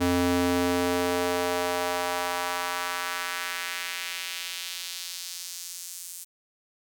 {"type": "tone with high-pass filter sweep", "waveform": "square", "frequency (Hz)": 88.4, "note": "F2", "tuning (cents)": 22, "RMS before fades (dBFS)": -29, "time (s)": [0, 6.25], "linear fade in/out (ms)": 20, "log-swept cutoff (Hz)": [200, 8500], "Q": 1.3, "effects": []}